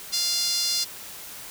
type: tone with high-pass filter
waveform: sawtooth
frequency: 698.5 Hz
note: F5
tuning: in tune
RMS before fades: -25 dBFS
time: 0.12-0.85 s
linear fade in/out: 20 ms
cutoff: 4700 Hz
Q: 3.9
effects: white hiss -40 dBFS RMS until 1.5 s